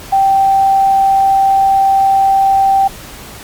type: tone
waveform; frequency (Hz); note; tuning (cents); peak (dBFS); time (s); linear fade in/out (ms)
sine; 780; G5; -9; -7; 0.12-2.88; 10
effects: pink hiss -32 dBFS RMS until 3.43 s + Opus 48 kbps